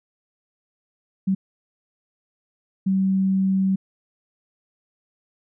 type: tone bursts at uneven times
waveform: sine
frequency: 191.4 Hz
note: G3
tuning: 41 cents flat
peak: -17 dBFS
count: 2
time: 1.27-1.35 / 2.86-3.76 s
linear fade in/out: 10 ms
effects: none